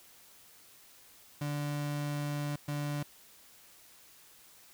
35% pulse tone bursts at uneven times, 146.1 Hz, D3, 9 cents flat, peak -31 dBFS, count 2, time 1.41-2.56 / 2.68-3.03 s, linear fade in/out 5 ms, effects white hiss -58 dBFS RMS until 4.73 s

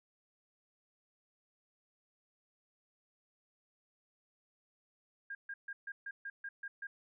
sine tone bursts, 1614 Hz, G#6, 50 cents flat, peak -40 dBFS, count 9, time 5.3-6.87 s, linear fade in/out 5 ms, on 50 ms, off 140 ms, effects none

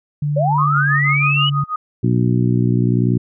sine tone with pitch glide, 146.83 to 142.65 Hz, D3 to C#3, 0 to +50 cents, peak -16 dBFS, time 0.22-1.64 s, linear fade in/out 5 ms, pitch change -50 cents, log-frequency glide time 0.63-0.79 s
sine linear sweep, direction up, 528 to 2985 Hz, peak -15 dBFS, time 0.36-1.5 s, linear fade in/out 10 ms
sine tone with tremolo, 1244 Hz, D#6, 1 cent flat, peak -17 dBFS, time 0.58-1.76 s, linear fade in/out 5 ms, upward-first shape sine, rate 6.2 Hz, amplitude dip 95%
harmonic tone, 60.5 Hz, B1, 35 cents flat, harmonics 2 / 3 / 4 / 5 / 6, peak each -15 / -19 / -21 / -23 / -25 dBFS, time 2.03-3.18 s, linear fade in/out 10 ms
effects none

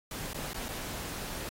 pink noise with dropouts, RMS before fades -39 dBFS, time 0.11-1.49 s, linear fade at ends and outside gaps 2 ms, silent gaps 0.333-0.344 / 0.534-0.544 / 0.684-0.688 s, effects AAC 48 kbps

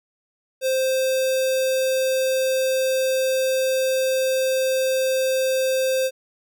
square tone with notch filter, 523.3 Hz, C5, in tune, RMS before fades -21 dBFS, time 0.61-6.11 s, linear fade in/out 50 ms, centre 1200 Hz, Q 0.78, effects none

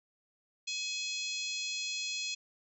harmonic tone with a mistuned harmonic, 840 Hz, G#5, 19 cents sharp, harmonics 3 / 4 / 5 / 6 / 7 / 8 / 9, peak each -39 / -41 / -39 / -46 / -46 / -44 / -50 dBFS, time 0.67-2.35 s, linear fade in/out 10 ms, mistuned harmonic 3, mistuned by +19 cents, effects none

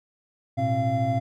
triangle tone cluster, 110.7 / 123.9 / 266.9 / 687 Hz, A2 / B2 / C4 / F5, +11 / +6 / +35 / -29 cents, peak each -26 / -25 / -28 / -23 dBFS, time 0.57-1.2 s, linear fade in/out 20 ms, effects none

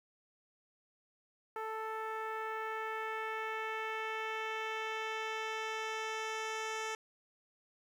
10% pulse tone with low-pass filter sweep, 440.2 Hz, A4, 1 cent sharp, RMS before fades -39 dBFS, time 1.56-6.95 s, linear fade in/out 2 ms, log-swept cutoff 1200 to 6600 Hz, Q 1.1, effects 10-bit

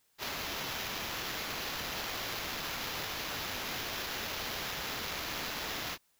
white noise with sample-and-hold, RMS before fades -38 dBFS, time 0.18-5.98 s, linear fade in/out 50 ms, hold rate 8820 Hz, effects white hiss -72 dBFS RMS until 6.19 s

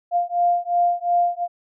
sine beating tone pair, 698.5 / 701.3 Hz, F5 / F5, 0 / +7 cents, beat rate 2.8 Hz, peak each -20 dBFS, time 0.11-1.48 s, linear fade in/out 50 ms, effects none

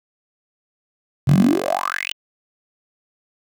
10% pulse tone with high-pass filter sweep, 46.25 Hz, F#1, in tune, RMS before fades -18 dBFS, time 1.27-2.13 s, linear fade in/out 10 ms, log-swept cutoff 120 to 3200 Hz, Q 9.5, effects none

